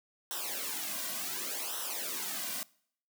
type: noise with flanger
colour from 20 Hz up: white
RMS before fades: -37 dBFS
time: 0.31-2.63 s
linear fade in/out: 0 ms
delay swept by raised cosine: 0.43 to 2.33 ms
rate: 0.68 Hz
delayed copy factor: -0.85
effects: noise-tail reverb RT60 0.6 s tail -23 dB re dry + high-pass 200 Hz 12 dB/octave